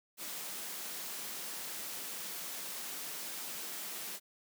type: high-pass noise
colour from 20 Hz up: white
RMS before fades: -42 dBFS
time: 0.17-4.2 s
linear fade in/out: 50 ms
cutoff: 150 Hz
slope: 96 dB/octave
effects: none